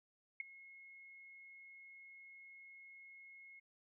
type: tone with ADSR envelope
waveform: sine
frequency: 2167 Hz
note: C#7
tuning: 40 cents flat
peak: -35 dBFS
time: 0.4-3.6 s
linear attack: 3 ms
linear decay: 12 ms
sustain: -20 dB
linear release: 12 ms
effects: none